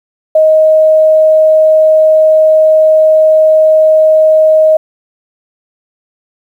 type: tone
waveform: sine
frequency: 627 Hz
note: D#5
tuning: 13 cents sharp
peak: -3 dBFS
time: 0.35-4.77 s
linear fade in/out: 5 ms
effects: 7-bit